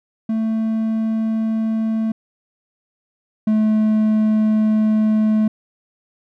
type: tone pair in turn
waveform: triangle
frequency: 221.7 / 216.1 Hz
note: A3 / A3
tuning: +13 / -31 cents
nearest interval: unison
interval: 44 cents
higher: first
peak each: -15 / -11 dBFS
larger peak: second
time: 0.29-2.12 / 3.47-5.48 s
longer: second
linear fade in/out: 5 ms
effects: none